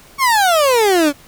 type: exponential sweep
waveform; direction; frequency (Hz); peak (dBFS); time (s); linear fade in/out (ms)
30% pulse; down; 1127 to 277.2; -8; 0.18-1.13; 50
effects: pink hiss -44 dBFS RMS until 1.27 s